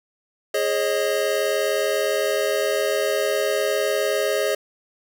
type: chord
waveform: square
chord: Ab suspended fourth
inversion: none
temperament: equal with one note detuned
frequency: 415.3 / 542.6 / 622.3 Hz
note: Ab4 / Db5 / Eb5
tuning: 0 / -37 / 0 cents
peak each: -25 dBFS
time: 0.54-4.55 s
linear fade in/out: 5 ms
effects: none